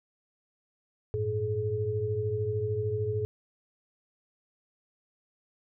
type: tone cluster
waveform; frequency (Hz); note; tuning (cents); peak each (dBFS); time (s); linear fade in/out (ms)
sine; 98.3 / 111.6 / 425.3; G2 / A2 / G#4; +5 / +25 / +41; -34 / -32 / -30; 1.14-3.25; 0
effects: none